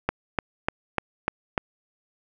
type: click train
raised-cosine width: 0.5 ms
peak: -7 dBFS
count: 6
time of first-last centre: 0.09-1.578 s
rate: 3.36 Hz
effects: none